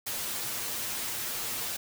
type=noise with comb filter; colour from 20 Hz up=white; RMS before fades=-34 dBFS; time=0.06-1.77 s; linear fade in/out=10 ms; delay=8.5 ms; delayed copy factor=+0.85; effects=none